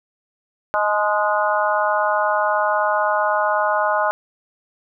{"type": "harmonic tone with a mistuned harmonic", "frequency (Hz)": 207.7, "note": "G#3", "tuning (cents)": 0, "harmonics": [3, 4, 5, 6, 7], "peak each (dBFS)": [-21, -22, -23, -24, -24], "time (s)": [0.74, 4.11], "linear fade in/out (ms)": 0, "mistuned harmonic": 4, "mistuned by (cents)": 33, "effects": []}